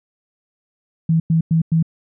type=tone bursts; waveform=sine; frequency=162.9 Hz; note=E3; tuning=20 cents flat; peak=-12 dBFS; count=4; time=1.09-1.827 s; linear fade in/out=5 ms; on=110 ms; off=99 ms; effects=none